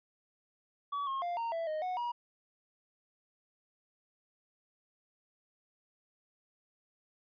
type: tone with pitch steps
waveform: triangle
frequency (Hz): 1138 / 1077 / 699 / 924 / 663 / 620 / 734 / 958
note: C#6 / C6 / F5 / A#5 / E5 / D#5 / F#5 / A#5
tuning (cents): +45 / +50 / +1 / -16 / +10 / -6 / -14 / +47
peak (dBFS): -31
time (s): 0.92-2.12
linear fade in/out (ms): 10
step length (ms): 150
effects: resampled to 11025 Hz